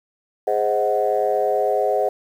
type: chord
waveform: sine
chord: Ab dominant seventh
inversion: none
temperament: equal with one note detuned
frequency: 415.3 / 523.3 / 630.9 / 740 Hz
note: Ab4 / C5 / Eb5 / Gb5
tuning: 0 / 0 / +24 / 0 cents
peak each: -22 dBFS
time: 0.47-2.09 s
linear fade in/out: 5 ms
effects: tanh soft clip ceiling -8 dBFS + 8-bit